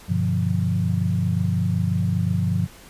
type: chord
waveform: sine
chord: G dominant seventh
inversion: none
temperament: equal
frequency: 98 / 123.47 / 146.83 / 174.61 Hz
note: G2 / B2 / D3 / F3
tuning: 0 / 0 / 0 / 0 cents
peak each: -23 / -26 / -28 / -23 dBFS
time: 0.08-2.67 s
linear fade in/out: 20 ms
effects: pink hiss -46 dBFS RMS until 2.89 s + resampled to 32000 Hz